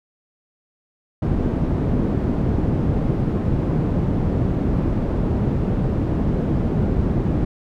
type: low-pass noise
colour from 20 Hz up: white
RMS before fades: -20 dBFS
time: 1.22-7.45 s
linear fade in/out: 5 ms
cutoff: 230 Hz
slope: 12 dB/octave
effects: none